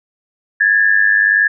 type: tone pair together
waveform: sine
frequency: 1661.2 / 1762.6 Hz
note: G#6 / A6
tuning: 0 / +3 cents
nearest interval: minor second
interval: 103 cents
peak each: -12 dBFS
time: 0.6-1.48 s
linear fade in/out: 10 ms
effects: none